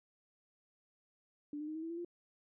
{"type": "tone with pitch steps", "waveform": "sine", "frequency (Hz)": [293.7, 302, 310.4, 319.2, 328.1, 337.4, 346.9], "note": ["D4", "D4", "D#4", "D#4", "E4", "E4", "F4"], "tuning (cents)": [0, 48, -4, 44, -8, 40, -12], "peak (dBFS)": -39, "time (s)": [1.53, 2.048], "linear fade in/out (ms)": 2, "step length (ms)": 74, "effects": []}